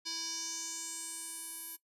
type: tone with band-pass filter sweep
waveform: square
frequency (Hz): 329.6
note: E4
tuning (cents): 0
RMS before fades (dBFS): -41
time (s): 0.05-1.77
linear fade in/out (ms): 20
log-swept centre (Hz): 4900 to 12000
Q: 4.2
effects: noise-tail reverb RT60 0.1 s tail -17 dB re dry